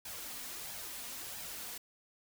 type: noise with flanger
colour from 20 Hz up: white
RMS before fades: -44 dBFS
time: 0.05-1.78 s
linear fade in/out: 5 ms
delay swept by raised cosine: 1.2 to 4.2 ms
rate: 1.5 Hz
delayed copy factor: +0.5
effects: none